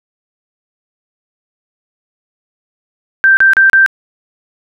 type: tone bursts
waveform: sine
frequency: 1568 Hz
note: G6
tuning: in tune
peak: -4 dBFS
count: 4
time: 3.24-3.862 s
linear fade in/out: 0 ms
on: 130 ms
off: 34 ms
effects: none